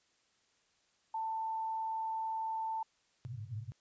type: tone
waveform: sine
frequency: 889 Hz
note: A5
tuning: 18 cents sharp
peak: -34 dBFS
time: 1.14-2.83 s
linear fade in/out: 5 ms
type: band-pass noise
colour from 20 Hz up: white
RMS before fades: -43 dBFS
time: 3.25-3.72 s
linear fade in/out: 0 ms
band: 100 to 130 Hz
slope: 96 dB/octave
effects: white hiss -73 dBFS RMS until 3.8 s + resampled to 16000 Hz